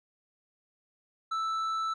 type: tone with tanh clipping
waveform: sine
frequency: 1318.5 Hz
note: E6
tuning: in tune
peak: -30 dBFS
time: 1.31-1.94 s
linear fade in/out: 10 ms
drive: 7 dB
effects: none